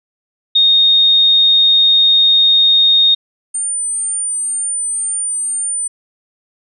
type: tone pair in turn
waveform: sine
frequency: 3700 / 9001 Hz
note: A#7 / C#9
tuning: -14 / +25 cents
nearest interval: octave + minor third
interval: 1539 cents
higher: second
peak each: -7 / -16 dBFS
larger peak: first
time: 0.55-3.15 / 3.54-5.88 s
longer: first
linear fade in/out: 10 ms
effects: none